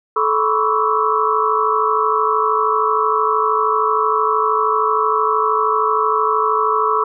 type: tone cluster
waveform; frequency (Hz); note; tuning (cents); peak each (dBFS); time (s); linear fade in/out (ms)
sine; 435 / 989 / 1096 / 1149 / 1310; A4 / B5 / C#6 / D6 / E6; -20 / +2 / -20 / -38 / -11; -20; 0.16-7.04; 5
effects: none